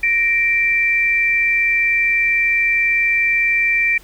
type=tone pair together; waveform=sine; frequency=1864.4 / 2349 Hz; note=A#6 / D7; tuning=0 / 0 cents; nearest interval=major third; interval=400 cents; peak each=-20 / -14 dBFS; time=0.03-3.98 s; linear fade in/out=5 ms; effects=added 43 Hz sine -42 dBFS peak until 4.03 s + pink hiss -46 dBFS RMS until 4.03 s